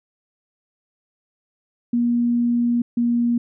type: tone pair in turn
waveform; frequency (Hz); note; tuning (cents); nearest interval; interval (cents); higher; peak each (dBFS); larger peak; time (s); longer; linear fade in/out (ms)
sine; 238.6 / 237.7; A#3 / A#3; +41 / +34; unison; 7; first; -16; neither; 1.93-2.82 / 2.97-3.38; first; 5
effects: none